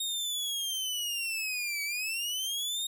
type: linear two-way sweep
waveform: sawtooth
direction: down then up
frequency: 3729 to 2263 to 3729 Hz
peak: -28 dBFS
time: 0-2.87 s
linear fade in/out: 5 ms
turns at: 1.83 s
effects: none